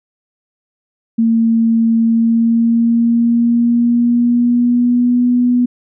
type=tone with pitch glide; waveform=sine; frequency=227.6 to 245.3 Hz; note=A#3 to B3; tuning=-41 to -12 cents; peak=-9 dBFS; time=1.18-5.66 s; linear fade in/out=10 ms; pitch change=+129 cents; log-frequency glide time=2-5.27 s; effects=none